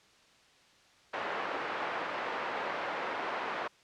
pink band-pass noise, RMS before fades -36 dBFS, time 1.13-3.68 s, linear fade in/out 10 ms, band 580 to 1800 Hz, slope 12 dB/octave, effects white hiss -62 dBFS RMS until 3.83 s + low-pass 5000 Hz 12 dB/octave

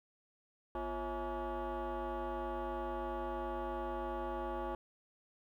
sine tone with frequency modulation, 246.5 Hz, B3, 3 cents flat, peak -34 dBFS, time 0.75-4.75 s, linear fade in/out 2 ms, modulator 298 Hz, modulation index 2.9, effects tanh soft clip ceiling -35 dBFS + 12-bit

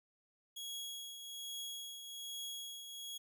sawtooth tone with tremolo, 3322 Hz, G#7, in tune, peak -38 dBFS, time 0.56-3.18 s, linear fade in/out 10 ms, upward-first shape triangle, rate 1.2 Hz, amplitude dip 55%, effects none

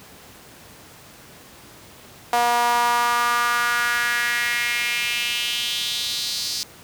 sawtooth tone with high-pass filter sweep, 239.2 Hz, A#3, 45 cents sharp, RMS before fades -22 dBFS, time 2.33-6.63 s, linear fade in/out 0 ms, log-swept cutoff 770 to 4800 Hz, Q 3.6, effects pink hiss -45 dBFS RMS until 6.83 s + high-pass 80 Hz 12 dB/octave

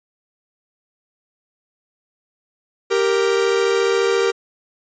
45% pulse tone pair together, 392 / 466.2 Hz, G4 / A#4, 0 / 0 cents, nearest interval minor third, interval 300 cents, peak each -18 dBFS, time 2.9-4.32 s, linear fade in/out 20 ms, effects resampled to 16000 Hz

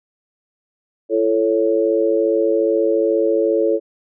sine chord, A major, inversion second, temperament equal with one note detuned, 337.5 / 440 / 554.4 Hz, E4 / A4 / C#5, +41 / 0 / 0 cents, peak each -19 / -17 / -19 dBFS, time 1.09-3.8 s, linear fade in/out 50 ms, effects none

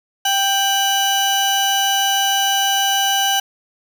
30% pulse tone pair together, 786.7 / 2960 Hz, G5 / F#7, +6 / 0 cents, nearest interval octave + major seventh, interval 2294 cents, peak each -15 dBFS, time 0.25-3.4 s, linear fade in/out 5 ms, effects none

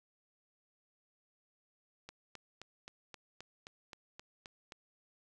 click train, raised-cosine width 0.2 ms, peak -30 dBFS, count 11, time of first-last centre 2.09-4.722 s, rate 3.8 Hz, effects none

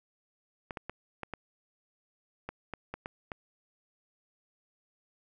clicks, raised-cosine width 0.5 ms, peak -22 dBFS, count 10, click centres 0.708 / 0.772 / 0.896 / 1.233 / 1.337 / 2.49 / 2.737 / 2.94 / 3.059 / 3.318 s, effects none

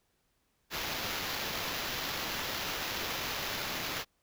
blue noise with sample-and-hold, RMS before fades -36 dBFS, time 0.7-4.05 s, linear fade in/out 50 ms, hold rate 8820 Hz, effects pink hiss -75 dBFS RMS until 4.22 s

